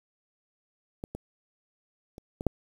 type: clicks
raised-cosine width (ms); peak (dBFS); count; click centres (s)
2; -22 / -23 / -30 / -21 / -10; 5; 1.039 / 1.15 / 2.181 / 2.409 / 2.467
effects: 8-bit